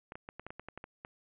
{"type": "clicks", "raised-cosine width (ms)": 0.5, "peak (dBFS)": -28, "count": 11, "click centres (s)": [0.121, 0.155, 0.289, 0.396, 0.466, 0.505, 0.596, 0.686, 0.776, 0.841, 1.049], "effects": ["resampled to 8000 Hz", "9-bit"]}